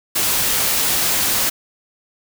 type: noise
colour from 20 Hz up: white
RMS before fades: -18 dBFS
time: 0.15-1.5 s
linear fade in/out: 10 ms
effects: none